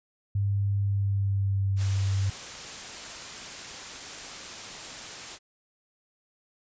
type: tone with pitch glide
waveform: sine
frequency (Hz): 100.1 to 97.7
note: G2 to G2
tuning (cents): +37 to -5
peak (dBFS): -23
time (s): 0.35-2.3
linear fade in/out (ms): 5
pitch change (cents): -42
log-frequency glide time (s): 0.79-1.68
type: noise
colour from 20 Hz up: white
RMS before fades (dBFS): -39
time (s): 1.76-5.39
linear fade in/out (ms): 50
effects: resampled to 16000 Hz